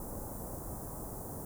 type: band-stop noise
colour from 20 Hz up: pink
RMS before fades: -42 dBFS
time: 0-1.45 s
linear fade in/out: 2 ms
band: 1000 to 8600 Hz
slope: 24 dB/octave
effects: none